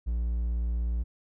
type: tone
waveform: triangle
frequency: 58.27 Hz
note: A#1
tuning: in tune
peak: -24 dBFS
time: 0.06-1.04 s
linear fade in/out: 20 ms
effects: none